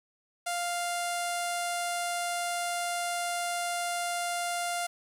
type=tone with low-pass filter; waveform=sawtooth; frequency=698.5 Hz; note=F5; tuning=in tune; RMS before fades=-32 dBFS; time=0.46-4.87 s; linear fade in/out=10 ms; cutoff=10000 Hz; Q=2.8; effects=9-bit